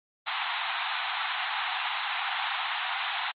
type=band-pass noise; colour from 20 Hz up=pink; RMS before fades=-31 dBFS; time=0.26-3.32 s; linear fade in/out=20 ms; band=730 to 3900 Hz; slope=96 dB/octave; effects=MP3 32 kbps